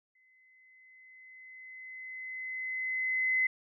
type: tone with exponential growth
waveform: sine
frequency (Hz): 2039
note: C7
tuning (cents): -45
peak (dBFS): -24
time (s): 0.15-3.47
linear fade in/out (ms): 5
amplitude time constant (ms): 720
effects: none